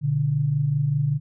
sine tone pair together, 120.5 / 145.64 Hz, B2 / D3, -42 / -14 cents, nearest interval minor third, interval 328 cents, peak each -26 / -20 dBFS, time 0.01-1.2 s, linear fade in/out 50 ms, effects none

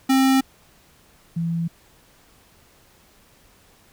square / sine tone pair in turn, 265.7 / 167.38 Hz, C4 / E3, +27 / +27 cents, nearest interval minor sixth, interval 800 cents, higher first, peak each -15 / -21 dBFS, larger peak first, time 0.09-0.41 / 1.36-1.68 s, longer neither, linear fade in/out 10 ms, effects pink hiss -55 dBFS RMS until 3.92 s

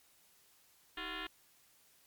sine tone with frequency modulation, 740 Hz, F#5, in tune, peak -39 dBFS, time 0.97-1.27 s, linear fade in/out 5 ms, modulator 352 Hz, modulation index 7.9, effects white hiss -67 dBFS RMS until 2.06 s + MP3 96 kbps

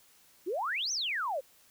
sine exponential two-way sweep, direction up then down, 317.2 to 6350 to 496.3 Hz, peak -30 dBFS, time 0.46-1.41 s, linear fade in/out 20 ms, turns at 0.92 s, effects white hiss -62 dBFS RMS until 1.7 s

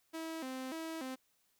sawtooth tone with vibrato, 290.2 Hz, D4, 21 cents flat, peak -36 dBFS, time 0.13-1.16 s, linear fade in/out 20 ms, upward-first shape square, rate 1.7 Hz, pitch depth 190 cents each way, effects white hiss -75 dBFS RMS until 1.59 s

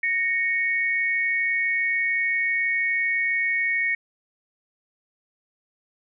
sine tone pair together, 1864.3 / 2217 Hz, A#6 / C#7, 0 / 0 cents, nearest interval minor third, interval 300 cents, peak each -24 / -23 dBFS, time 0.03-3.95 s, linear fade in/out 5 ms, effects none

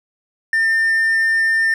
triangle tone with hard clipping, 1802 Hz, A6, 41 cents sharp, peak -14 dBFS, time 0.53-1.74 s, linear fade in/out 2 ms, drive 5 dB, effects none

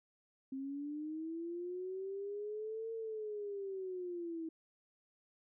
sine linear two-way sweep, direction up then down, 264 to 454.7 to 320.2 Hz, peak -39 dBFS, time 0.52-4.49 s, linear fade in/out 5 ms, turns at 2.92 s, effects none

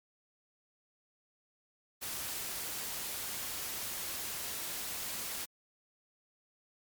white noise, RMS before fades -39 dBFS, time 2.01-5.46 s, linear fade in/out 20 ms, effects MP3 96 kbps

